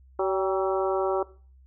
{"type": "harmonic tone with a mistuned harmonic", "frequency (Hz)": 190, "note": "F#3", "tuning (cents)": 46, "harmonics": [2, 3, 4, 5, 6, 7], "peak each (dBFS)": [-25, -29, -31, -33, -35, -36], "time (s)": [0.19, 1.23], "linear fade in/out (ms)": 5, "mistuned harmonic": 4, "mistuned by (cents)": 48, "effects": ["noise-tail reverb RT60 0.4 s tail -19 dB re dry", "added 65 Hz sine -51 dBFS peak until 1.66 s"]}